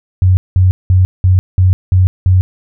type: tone bursts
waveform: sine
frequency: 92.5 Hz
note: F#2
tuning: in tune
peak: -5 dBFS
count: 7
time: 0.22-2.41 s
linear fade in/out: 0 ms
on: 150 ms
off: 190 ms
effects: none